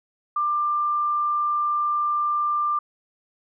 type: tone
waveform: sine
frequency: 1189 Hz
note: D6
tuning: 21 cents sharp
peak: -20 dBFS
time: 0.36-2.79 s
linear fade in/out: 5 ms
effects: none